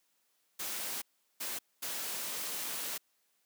white noise bursts at uneven times, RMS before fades -38 dBFS, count 3, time 0.59-1.02 / 1.4-1.59 / 1.82-2.98 s, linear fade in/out 10 ms, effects white hiss -75 dBFS RMS until 3.45 s + high-pass 200 Hz 12 dB/octave

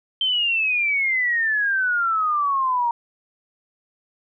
sine exponential sweep, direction down, 3136 to 932 Hz, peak -18 dBFS, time 0.21-2.91 s, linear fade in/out 2 ms, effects none

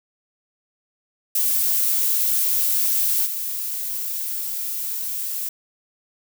violet noise with level steps, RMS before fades -20 / -27 dBFS, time 1.35-5.49 s, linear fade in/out 5 ms, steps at 3.25 s, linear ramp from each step 20 ms, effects none

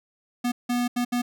square tone bursts at uneven times, 243.7 Hz, B3, 23 cents flat, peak -23 dBFS, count 4, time 0.44-0.52 / 0.69-0.88 / 0.96-1.05 / 1.12-1.22 s, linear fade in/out 10 ms, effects none

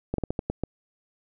slowing click train, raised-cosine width 2 ms, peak -13 dBFS, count 7, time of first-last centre 0.14-0.636 s, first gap 43 ms, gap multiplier 1.26, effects none

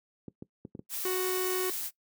clicks, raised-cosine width 3 ms, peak -26 dBFS, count 5, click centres 0.282 / 0.424 / 0.651 / 0.751 / 0.793 s
blue noise, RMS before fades -35 dBFS, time 0.89-1.91 s, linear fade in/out 50 ms
45% pulse tone, 370 Hz, F#4, in tune, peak -29 dBFS, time 1.05-1.7 s, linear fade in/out 2 ms
effects noise-tail reverb RT60 0.1 s tail -19 dB re dry + high-pass 150 Hz 12 dB/octave

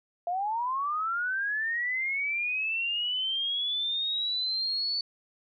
sine linear sweep, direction up, 679 to 4500 Hz, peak -27 dBFS, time 0.27-5.01 s, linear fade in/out 2 ms, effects none

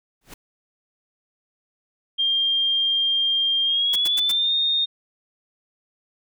pink noise with exponential growth, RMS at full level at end -35 dBFS, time 0.21-0.34 s, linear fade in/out 5 ms, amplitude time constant 28 ms
sine tone with pitch glide, 3199 to 3675 Hz, G7 to A#7, +34 to -25 cents, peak -18 dBFS, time 2.18-4.86 s, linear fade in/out 20 ms, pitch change +241 cents, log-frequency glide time 3.64-4.54 s
white noise bursts, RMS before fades -30 dBFS, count 4, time 3.93-4.318 s, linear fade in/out 5 ms, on 28 ms, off 92 ms
effects none

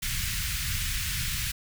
pink band-stop noise, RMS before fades -30 dBFS, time 0.02-1.52 s, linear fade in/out 10 ms, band 140 to 1700 Hz, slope 24 dB/octave, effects none

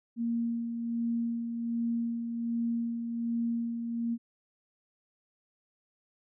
sine tone with tremolo, 233.1 Hz, A#3, in tune, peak -27 dBFS, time 0.16-4.18 s, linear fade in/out 50 ms, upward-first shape sine, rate 1.3 Hz, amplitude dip 45%, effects none

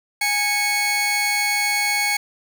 sawtooth tone pair together, 827 / 2208 Hz, G#5 / C#7, -8 / -7 cents, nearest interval octave + perfect fourth, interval 1701 cents, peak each -21 / -16 dBFS, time 0.21-2.17 s, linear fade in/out 5 ms, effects none

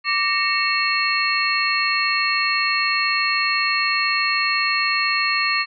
sine tone cluster, 1168 / 1846 / 2214 / 2688 / 4285 Hz, D6 / A#6 / C#7 / E7 / C8, -10 / -17 / -3 / +33 / +40 cents, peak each -24 dBFS, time 0.04-5.66 s, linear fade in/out 50 ms, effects none

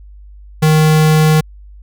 square tone, 155.56 Hz, D#3, in tune, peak -8 dBFS, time 0.62-1.41 s, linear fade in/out 10 ms, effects added 50 Hz sine -34 dBFS peak until 1.82 s

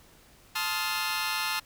15% pulse chord, F dominant seventh, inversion first, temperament just, 873.1 / 1047.7 / 1257.2 / 1396.9 Hz, A5 / C6 / Eb6 / F6, -14 / +2 / +18 / 0 cents, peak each -27 / -29 / -28 / -27 dBFS, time 0.55-1.6 s, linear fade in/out 10 ms, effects pink hiss -57 dBFS RMS until 1.65 s

